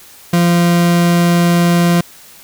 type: tone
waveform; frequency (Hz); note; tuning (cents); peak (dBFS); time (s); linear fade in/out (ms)
40% pulse; 172.7; F3; -19; -8; 0.33-2.01; 5
effects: white hiss -40 dBFS RMS until 2.43 s